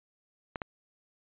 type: clicks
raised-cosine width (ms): 0.5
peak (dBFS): -19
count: 2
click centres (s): 0.558 / 0.618
effects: resampled to 8000 Hz